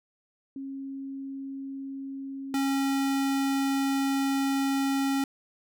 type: tone pair in turn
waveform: sine / square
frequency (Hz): 271.8 / 273.3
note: C#4 / C#4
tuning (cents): -34 / -24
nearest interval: unison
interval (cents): 10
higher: second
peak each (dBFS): -34 / -25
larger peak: second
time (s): 0.56-2.54 / 2.54-5.24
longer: second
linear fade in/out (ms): 2
effects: none